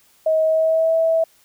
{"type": "tone with pitch glide", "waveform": "sine", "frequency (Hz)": [634, 652.2], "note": ["D#5", "E5"], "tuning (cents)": [32, -19], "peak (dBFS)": -14, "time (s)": [0.26, 1.24], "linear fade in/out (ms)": 5, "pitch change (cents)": 49, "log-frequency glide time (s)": [0.43, 0.95], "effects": ["white hiss -56 dBFS RMS until 1.44 s"]}